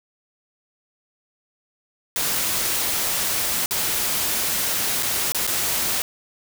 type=noise with dropouts; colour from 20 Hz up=white; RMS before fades=-23 dBFS; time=2.16-6.02 s; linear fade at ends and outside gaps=1 ms; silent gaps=3.66-3.709 / 5.026-5.03 / 5.321-5.347 / 5.468-5.475 s; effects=none